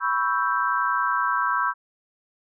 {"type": "chord", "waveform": "sine", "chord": "C# half-diminished seventh", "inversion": "third", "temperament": "equal", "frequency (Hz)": [987.8, 1108.7, 1318.5, 1568], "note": ["B5", "C#6", "E6", "G6"], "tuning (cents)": [0, 0, 0, 0], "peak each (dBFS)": -26, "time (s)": [0, 1.74], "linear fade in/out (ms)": 50, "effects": []}